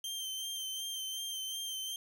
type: tone with vibrato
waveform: sawtooth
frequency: 3136 Hz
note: G7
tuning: in tune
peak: -34 dBFS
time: 0.04-1.96 s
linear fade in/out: 2 ms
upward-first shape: sine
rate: 2.7 Hz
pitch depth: 27 cents each way
effects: none